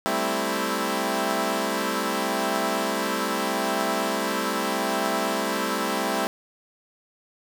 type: chord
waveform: 10% pulse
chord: A minor seventh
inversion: third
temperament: equal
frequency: 196 / 220 / 261.6 / 329.6 Hz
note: G3 / A3 / C4 / E4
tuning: 0 / 0 / 0 / 0 cents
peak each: -21 dBFS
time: 0.06-6.27 s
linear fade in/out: 0 ms
effects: none